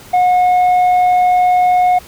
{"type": "tone with tanh clipping", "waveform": "triangle", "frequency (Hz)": 725, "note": "F#5", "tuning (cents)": -35, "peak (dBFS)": -9, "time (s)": [0.13, 1.99], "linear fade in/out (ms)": 10, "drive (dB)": 8, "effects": ["pink hiss -38 dBFS RMS until 2.07 s"]}